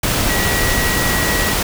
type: tone in noise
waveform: sine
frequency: 1923 Hz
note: B6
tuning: 47 cents flat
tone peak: -21 dBFS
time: 0.29-1.53 s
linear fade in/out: 5 ms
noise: pink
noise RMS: -17 dBFS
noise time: 0.03-1.63 s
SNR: -7 dB
effects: none